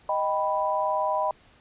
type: chord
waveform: sine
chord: Eb augmented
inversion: none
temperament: equal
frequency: 622.3 / 784 / 987.8 Hz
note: Eb5 / G5 / B5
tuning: 0 / 0 / 0 cents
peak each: -27 / -29 / -26 dBFS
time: 0.09-1.31 s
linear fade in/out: 2 ms
effects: pink hiss -57 dBFS RMS until 1.6 s + resampled to 8000 Hz